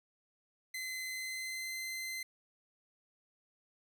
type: tone with pitch glide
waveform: sawtooth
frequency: 2047 to 2066 Hz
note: C7 to C7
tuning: -38 to -22 cents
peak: -35 dBFS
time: 0.74-2.23 s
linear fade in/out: 5 ms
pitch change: +16 cents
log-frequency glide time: 1.04-1.74 s
effects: none